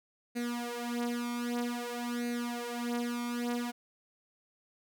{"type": "tone with flanger", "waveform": "sawtooth", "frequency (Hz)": 240, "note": "B3", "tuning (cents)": -49, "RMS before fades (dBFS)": -35, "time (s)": [0.35, 3.72], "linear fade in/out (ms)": 20, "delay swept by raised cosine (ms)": [0.46, 5.06], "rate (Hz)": 0.52, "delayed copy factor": 0.85, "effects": []}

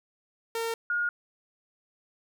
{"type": "tone pair in turn", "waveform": ["sawtooth", "sine"], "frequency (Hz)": [457.2, 1429.9], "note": ["A#4", "F6"], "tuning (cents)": [-34, 40], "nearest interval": "octave + minor sixth", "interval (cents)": 1974, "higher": "second", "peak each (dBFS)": -25, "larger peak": "neither", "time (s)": [[0.55, 0.74], [0.9, 1.09]], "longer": "neither", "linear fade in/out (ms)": 2, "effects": []}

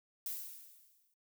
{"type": "noise with exponential decay", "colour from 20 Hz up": "violet", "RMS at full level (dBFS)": -38, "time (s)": [0.26, 1.14], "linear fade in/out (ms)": 2, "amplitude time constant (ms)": 190, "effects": ["noise-tail reverb RT60 0.1 s tail -23 dB re dry"]}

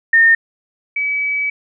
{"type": "tone pair in turn", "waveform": "sine", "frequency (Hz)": [1825, 2285], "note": ["A#6", "D7"], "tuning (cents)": [-37, -48], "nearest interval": "major third", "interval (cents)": 389, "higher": "second", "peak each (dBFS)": [-7, -16], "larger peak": "first", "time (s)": [[0.13, 0.35], [0.96, 1.5]], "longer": "second", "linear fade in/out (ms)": 5, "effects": []}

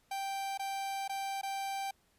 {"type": "tone with dropouts", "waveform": "45% pulse", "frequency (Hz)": 784, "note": "G5", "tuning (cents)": 0, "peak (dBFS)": -35, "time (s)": [0.11, 1.91], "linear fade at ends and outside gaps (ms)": 5, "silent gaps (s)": [[0.576, 0.594], [1.079, 1.094], [1.414, 1.431]], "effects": ["pink hiss -71 dBFS RMS until 2.18 s", "resampled to 32000 Hz"]}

